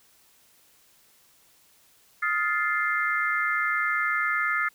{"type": "chord", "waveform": "sine", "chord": "F dominant seventh", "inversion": "third", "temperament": "just", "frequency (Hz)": [1257.2, 1396.9, 1746.1, 2095], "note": ["Eb6", "F6", "A6", "C7"], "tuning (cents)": [18, 0, -14, 2], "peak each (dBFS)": [-29, -29, -28, -28], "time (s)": [2.22, 4.69], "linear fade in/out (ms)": 10, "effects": ["white hiss -60 dBFS RMS until 4.74 s"]}